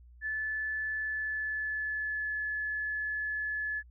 sine tone with pitch glide, 1738 to 1717 Hz, A6 to A6, -22 to -43 cents, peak -31 dBFS, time 0.21-3.83 s, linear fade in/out 50 ms, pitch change -21 cents, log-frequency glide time 0.98-2.39 s, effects added 60 Hz sine -52 dBFS peak until 3.9 s

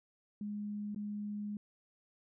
sine tone with dropouts, 207.4 Hz, G#3, 2 cents flat, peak -37 dBFS, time 0.41-1.57 s, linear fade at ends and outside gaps 2 ms, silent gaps 0.947-0.96 s, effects none

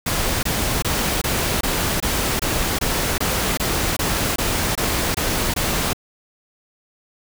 pink noise bursts, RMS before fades -21 dBFS, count 15, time 0.06-5.932 s, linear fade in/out 5 ms, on 370 ms, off 23 ms, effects none

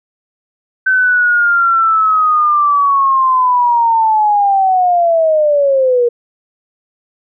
sine linear sweep, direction down, 1535 to 470.8 Hz, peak -8 dBFS, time 0.86-6.09 s, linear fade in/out 10 ms, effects none

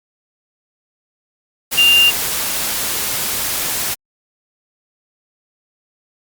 sine tone in noise, 2794 Hz, F7, in tune, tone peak -8 dBFS, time 1.77-2.11 s, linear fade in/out 20 ms, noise white, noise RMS -20 dBFS, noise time 1.71-3.95 s, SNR +9 dB, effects Opus 48 kbps

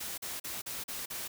white noise bursts, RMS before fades -39 dBFS, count 6, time 0-1.28 s, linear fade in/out 10 ms, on 180 ms, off 40 ms, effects none

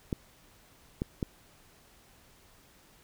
clicks, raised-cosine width 3 ms, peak -17 dBFS, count 3, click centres 0.128 / 1.019 / 1.228 s, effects pink hiss -60 dBFS RMS until 3.03 s

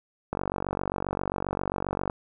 click train, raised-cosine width 1 ms, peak -14 dBFS, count 85, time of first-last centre 0.33-2.098 s, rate 47.5 Hz, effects none

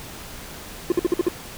triangle tone bursts, 351.9 Hz, F4, 13 cents sharp, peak -13 dBFS, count 6, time 0.9-1.285 s, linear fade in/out 2 ms, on 20 ms, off 53 ms, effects pink hiss -38 dBFS RMS until 1.57 s

